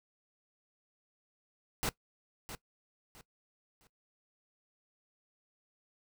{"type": "noise with echo", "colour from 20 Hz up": "pink", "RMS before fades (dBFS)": -33, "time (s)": [1.83, 1.89], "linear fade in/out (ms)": 0, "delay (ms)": 660, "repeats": 3, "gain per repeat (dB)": -11, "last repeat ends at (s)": 3.87, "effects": ["noise-tail reverb RT60 0.1 s tail -19 dB re dry"]}